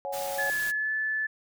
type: chord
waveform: sine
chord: C# suspended fourth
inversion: none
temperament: just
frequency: 554.4 / 739.2 / 831.5 Hz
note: C#5 / F#5 / G#5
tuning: 0 / -2 / +2 cents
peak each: -33 / -37 / -36 dBFS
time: 0.05-0.5 s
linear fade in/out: 0 ms
type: noise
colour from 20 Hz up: white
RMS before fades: -38 dBFS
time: 0.12-0.72 s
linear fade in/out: 20 ms
type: tone with pitch glide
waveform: sine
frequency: 1716 to 1740 Hz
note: A6 to A6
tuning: -44 to -20 cents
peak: -26 dBFS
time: 0.38-1.27 s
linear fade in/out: 10 ms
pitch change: +24 cents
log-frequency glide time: 0.73-0.92 s
effects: none